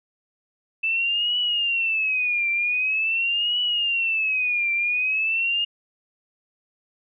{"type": "tone with vibrato", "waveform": "sine", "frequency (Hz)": 2637, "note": "E7", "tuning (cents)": 0, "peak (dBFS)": -20, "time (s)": [0.83, 5.65], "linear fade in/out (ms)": 10, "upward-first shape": "triangle", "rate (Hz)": 0.45, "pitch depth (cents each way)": 200, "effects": []}